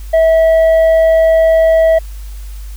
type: tone with tanh clipping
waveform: sine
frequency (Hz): 649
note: E5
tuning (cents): -27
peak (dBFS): -7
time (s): 0.13-1.99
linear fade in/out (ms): 10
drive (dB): 4
effects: added 50 Hz sine -24 dBFS peak until 2.76 s + white hiss -42 dBFS RMS until 2.76 s